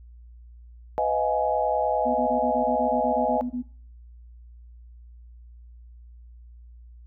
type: chord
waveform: sine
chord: F half-diminished seventh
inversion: second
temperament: just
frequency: 502.9 / 628.6 / 698.5 / 838.1 Hz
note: Cb5 / Eb5 / F5 / Ab5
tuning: +31 / +18 / 0 / +16 cents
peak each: -28 / -26 / -29 / -25 dBFS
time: 0.98-3.41 s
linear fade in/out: 0 ms
type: tone bursts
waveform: sine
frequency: 246.9 Hz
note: B3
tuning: in tune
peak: -26 dBFS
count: 13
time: 2.05-3.626 s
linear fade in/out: 20 ms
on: 100 ms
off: 23 ms
effects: noise-tail reverb RT60 0.5 s tail -20 dB re dry + added 59 Hz sine -44 dBFS peak until 7.06 s